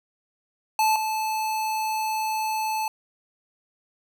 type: tone pair in turn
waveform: square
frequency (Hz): 871 / 871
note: A5 / A5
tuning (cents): -18 / -18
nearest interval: unison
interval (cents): 0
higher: neither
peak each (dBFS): -19 / -25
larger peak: first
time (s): 0.79-0.96 / 0.96-2.88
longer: second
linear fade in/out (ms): 2
effects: none